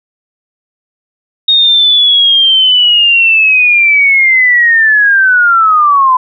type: linear sweep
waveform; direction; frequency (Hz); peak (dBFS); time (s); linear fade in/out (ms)
sine; down; 3729 to 1004; -4; 1.48-6.17; 5
effects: none